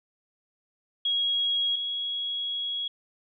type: tone pair in turn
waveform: sine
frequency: 3303 / 3324 Hz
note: G#7 / G#7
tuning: -10 / +1 cents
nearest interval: unison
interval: 11 cents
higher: second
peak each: -23 / -28 dBFS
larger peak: first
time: 1.05-1.76 / 1.76-2.88 s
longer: second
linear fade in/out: 5 ms
effects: none